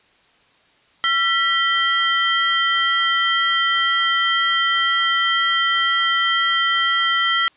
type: tone cluster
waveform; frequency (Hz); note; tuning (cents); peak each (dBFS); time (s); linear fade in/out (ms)
sine; 1352 / 1950 / 3151; E6 / B6 / G7; +43 / -23 / +8; -20; 1.04-7.48; 0
effects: white hiss -56 dBFS RMS until 7.56 s + resampled to 8000 Hz